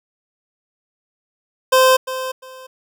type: tone with echo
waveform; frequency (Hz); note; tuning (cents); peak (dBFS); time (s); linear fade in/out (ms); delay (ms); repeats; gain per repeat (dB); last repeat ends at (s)
25% pulse; 518; C5; -17; -6; 1.72-1.97; 10; 350; 2; -13; 2.67
effects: none